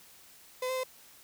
35% pulse tone with pitch steps, 508 / 518 / 515 Hz, B4 / C5 / C5, +49 / -17 / -28 cents, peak -29 dBFS, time 0.62-0.836 s, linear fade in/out 5 ms, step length 72 ms, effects white hiss -56 dBFS RMS until 1.23 s

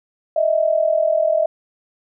sine tone pair together, 619.1 / 659.3 Hz, D#5 / E5, -9 / 0 cents, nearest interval minor second, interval 109 cents, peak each -17 dBFS, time 0.36-1.46 s, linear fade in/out 5 ms, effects none

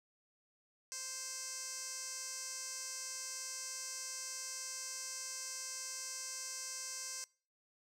15% pulse tone with band-pass filter, 523.3 Hz, C5, in tune, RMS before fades -44 dBFS, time 0.92-7.24 s, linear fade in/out 0 ms, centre 6800 Hz, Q 8.1, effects noise-tail reverb RT60 0.4 s tail -23 dB re dry

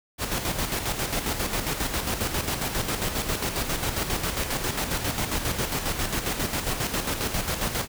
pink noise with tremolo, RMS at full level -26 dBFS, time 0.18-7.88 s, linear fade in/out 50 ms, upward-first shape square, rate 7.4 Hz, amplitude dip 50%, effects none

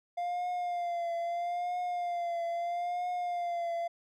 triangle tone with vibrato, 698.5 Hz, F5, in tune, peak -29 dBFS, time 0.17-3.88 s, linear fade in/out 10 ms, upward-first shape triangle, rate 0.77 Hz, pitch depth 51 cents each way, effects none

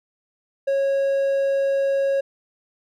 triangle tone, 549 Hz, C#5, 17 cents flat, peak -16 dBFS, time 0.67-2.21 s, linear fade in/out 10 ms, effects none

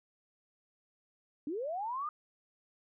sine linear sweep, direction up, 272.3 to 1244.5 Hz, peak -34 dBFS, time 1.47-2.09 s, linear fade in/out 2 ms, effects none

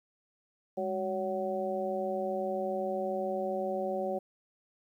harmonic tone with a mistuned harmonic, 187.5 Hz, F#3, 23 cents sharp, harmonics 1 / 2 / 3 / 4, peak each -39 / -36 / -33 / -37 dBFS, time 0.77-4.19 s, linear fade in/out 10 ms, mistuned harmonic 1, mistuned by +140 cents, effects 11-bit

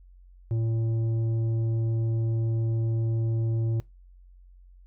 sine tone with tanh clipping, 113.4 Hz, A#2, 47 cents flat, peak -25 dBFS, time 0.51-3.8 s, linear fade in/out 0 ms, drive 8 dB, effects noise-tail reverb RT60 0.2 s tail -22 dB re dry + added 45 Hz sine -49 dBFS peak until 4.86 s

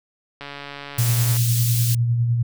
click train, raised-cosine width 0.3 ms, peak -18 dBFS, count 137, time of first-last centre 0.41-1.368 s, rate 142 Hz
sine tone with tremolo, 118.4 Hz, A#2, 27 cents sharp, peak -15 dBFS, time 0.98-2.43 s, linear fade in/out 10 ms, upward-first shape sine, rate 9.9 Hz, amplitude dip 35%
white high-pass noise, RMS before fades -26 dBFS, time 0.98-1.95 s, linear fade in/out 5 ms, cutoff 3700 Hz, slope 12 dB/octave
effects none

